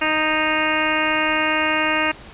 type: harmonic tone with a mistuned harmonic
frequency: 310 Hz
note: D#4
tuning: 6 cents flat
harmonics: 1 / 2 / 3 / 4 / 5 / 6 / 7 / 8 / 9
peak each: -26 / -26 / -26 / -26 / -26 / -26 / -26 / -26 / -26 dBFS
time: 0.01-2.12 s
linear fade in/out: 10 ms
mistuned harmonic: 5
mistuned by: +21 cents
effects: pink hiss -41 dBFS RMS until 2.33 s + resampled to 8000 Hz